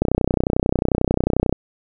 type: click train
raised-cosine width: 2 ms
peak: -3 dBFS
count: 48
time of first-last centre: 0.02-1.526 s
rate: 31.2 Hz
effects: none